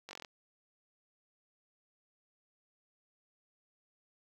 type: slowing click train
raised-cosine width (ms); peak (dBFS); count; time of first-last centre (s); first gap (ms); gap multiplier
0.2; -28; 8; 0.09-0.248; 20; 1.04
effects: high-pass 80 Hz 12 dB/octave + 9-bit